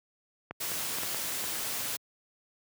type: clicks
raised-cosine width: 0.5 ms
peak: -22 dBFS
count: 6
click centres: 0.51 / 0.718 / 0.986 / 1.034 / 1.146 / 1.44 s
type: noise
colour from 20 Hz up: white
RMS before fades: -34 dBFS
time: 0.6-1.97 s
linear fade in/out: 10 ms
effects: high-pass 80 Hz 12 dB/octave